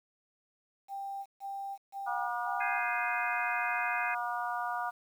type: tone bursts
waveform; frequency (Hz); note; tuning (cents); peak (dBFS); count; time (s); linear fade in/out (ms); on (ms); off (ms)
sine; 790; G5; +13; -36; 4; 0.88-2.82; 50; 380; 140
type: harmonic tone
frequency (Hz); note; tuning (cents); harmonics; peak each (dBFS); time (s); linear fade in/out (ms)
240.1; B3; -49; 3 / 4 / 5 / 6; -36 / -37 / -38 / -39; 2.06-4.91; 20
type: chord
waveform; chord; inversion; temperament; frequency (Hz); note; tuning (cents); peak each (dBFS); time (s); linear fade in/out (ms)
sine; Ab major seventh; third; equal; 1568 / 1661.2 / 2093 / 2489; G6 / Ab6 / C7 / Eb7; 0 / 0 / 0 / 0; -39 / -38 / -38 / -37; 2.6-4.15; 10
effects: 10-bit